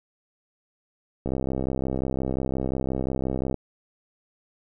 click train, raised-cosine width 2 ms, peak -14 dBFS, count 151, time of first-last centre 1.26-3.543 s, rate 65.7 Hz, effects none

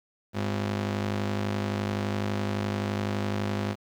sawtooth ring-modulated tone, 152.8 Hz, D#3, 31 cents flat, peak -20 dBFS, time 0.33-3.76 s, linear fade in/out 50 ms, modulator 50.5 Hz, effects low-pass 5000 Hz 12 dB/octave + 9-bit

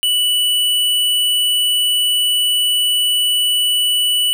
sine tone with hard clipping, 2960 Hz, F#7, in tune, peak -14 dBFS, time 0.03-4.33 s, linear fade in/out 0 ms, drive 18 dB, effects none

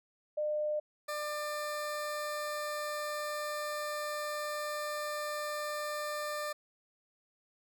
sine / 20% pulse tone pair in turn, 603 / 596.8 Hz, D5 / D5, +46 / +28 cents, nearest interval unison, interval 18 cents, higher first, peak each -30 / -30 dBFS, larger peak neither, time 0.37-0.8 / 1.08-6.53 s, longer second, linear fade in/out 10 ms, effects none

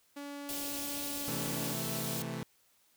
sawtooth tone, 285.1 Hz, C#4, 49 cents sharp, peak -37 dBFS, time 0.16-1.74 s, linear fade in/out 10 ms
white band-stop noise, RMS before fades -39 dBFS, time 0.49-2.22 s, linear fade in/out 0 ms, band 750 to 2400 Hz, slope 48 dB/octave
sawtooth chord, A minor, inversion first, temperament equal, 130.81 / 164.81 / 220 Hz, C3 / E3 / A3, 0 / 0 / 0 cents, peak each -37 dBFS, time 1.28-2.43 s, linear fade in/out 0 ms
effects white hiss -69 dBFS RMS until 2.96 s

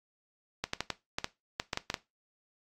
clicks, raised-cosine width 0.2 ms, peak -13 dBFS, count 11, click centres 0.64 / 0.734 / 0.806 / 0.903 / 1.185 / 1.244 / 1.599 / 1.732 / 1.774 / 1.901 / 1.942 s, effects noise-tail reverb RT60 0.2 s tail -17 dB re dry + AAC 48 kbps

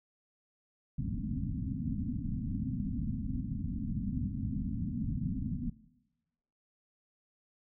white low-pass noise, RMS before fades -35 dBFS, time 0.98-5.7 s, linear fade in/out 5 ms, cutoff 270 Hz, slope 96 dB/octave, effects noise-tail reverb RT60 1.0 s tail -19 dB re dry

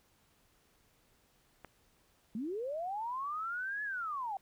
click, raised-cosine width 0.5 ms, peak -32 dBFS, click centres 1.647 s
sine linear two-way sweep, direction up then down, 200.4 to 1721 to 750 Hz, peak -35 dBFS, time 2.35-4.37 s, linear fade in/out 2 ms, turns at 3.83 s
effects pink hiss -70 dBFS RMS until 4.41 s

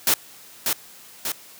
white noise with echo, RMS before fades -18 dBFS, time 0.07-0.14 s, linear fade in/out 2 ms, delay 590 ms, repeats 2, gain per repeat -4 dB, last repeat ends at 1.32 s, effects white hiss -46 dBFS RMS until 1.59 s + high-pass 100 Hz 12 dB/octave

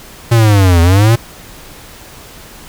square linear two-way sweep, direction down then up, 119 to 82.41 to 119 Hz, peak -6 dBFS, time 0.31-1.16 s, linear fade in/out 10 ms, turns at 0.81 s, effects pink hiss -35 dBFS RMS until 2.68 s

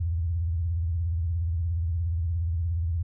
sine tone with vibrato, 83.7 Hz, E2, 27 cents sharp, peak -24 dBFS, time 0-3.03 s, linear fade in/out 10 ms, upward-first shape sine, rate 17 Hz, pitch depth 140 cents each way, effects none

